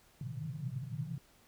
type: band-pass noise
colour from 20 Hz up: pink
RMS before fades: -40 dBFS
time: 0.21-1.18 s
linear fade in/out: 2 ms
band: 110 to 170 Hz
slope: 96 dB/octave
effects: pink hiss -65 dBFS RMS until 1.47 s